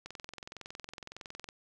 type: click train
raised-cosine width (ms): 0.2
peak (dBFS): -26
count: 32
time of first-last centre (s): 0.06-1.489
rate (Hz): 21.7
effects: none